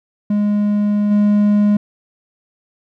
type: tone with level steps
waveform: triangle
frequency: 207 Hz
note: G#3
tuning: 5 cents flat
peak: -11 / -8 dBFS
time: 0.3-1.77 s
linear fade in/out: 5 ms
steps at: 1.1 s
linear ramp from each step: 20 ms
effects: none